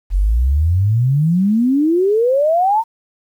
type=exponential sweep; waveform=sine; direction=up; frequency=43.65 to 932.3 Hz; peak=-11 dBFS; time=0.1-2.84 s; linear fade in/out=50 ms; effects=8-bit